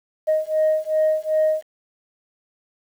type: beating tone pair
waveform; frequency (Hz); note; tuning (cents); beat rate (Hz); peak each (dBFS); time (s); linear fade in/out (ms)
sine; 622.3 / 624.9; D#5 / D#5; 0 / +7; 2.6; -19; 0.27-1.63; 20
effects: tanh soft clip ceiling -12 dBFS + 8-bit